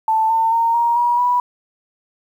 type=tone with pitch steps; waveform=sine; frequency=883 / 901.6 / 920.5 / 939.8 / 959.6 / 979.7 Hz; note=A5 / A5 / A#5 / A#5 / A#5 / B5; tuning=+6 / +42 / -22 / +14 / +50 / -14 cents; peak=-13 dBFS; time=0.08-1.4 s; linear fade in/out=2 ms; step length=220 ms; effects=8-bit